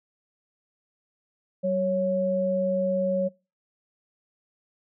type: tone pair together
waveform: sine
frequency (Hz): 190.2 / 553.1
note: F#3 / C#5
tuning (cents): +48 / -4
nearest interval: octave + tritone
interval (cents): 1848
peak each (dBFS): -28 / -23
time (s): 1.63-3.29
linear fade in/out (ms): 20
effects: noise-tail reverb RT60 0.3 s tail -23 dB re dry